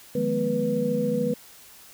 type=tone cluster; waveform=sine; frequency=156.5 / 178.9 / 210 / 243.9 / 489.3 Hz; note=D#3 / F3 / G#3 / B3 / B4; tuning=+10 / +42 / +19 / -21 / -16 cents; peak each=-32 / -33 / -28 / -29 / -25 dBFS; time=0.15-1.34 s; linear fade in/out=5 ms; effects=white hiss -49 dBFS RMS until 1.93 s